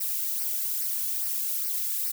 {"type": "noise with flanger", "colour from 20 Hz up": "violet", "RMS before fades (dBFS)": -29, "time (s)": [0, 2.12], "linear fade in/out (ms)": 10, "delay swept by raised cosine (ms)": [0.28, 1.68], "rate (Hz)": 2.4, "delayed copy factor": -0.65, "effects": []}